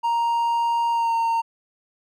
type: tone with pitch glide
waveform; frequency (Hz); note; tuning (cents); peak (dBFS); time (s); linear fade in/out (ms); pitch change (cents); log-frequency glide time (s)
triangle; 934 to 918; A#5 to A#5; +3 to -27; -17; 0.03-1.42; 20; -30; 0.91-1.14
effects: none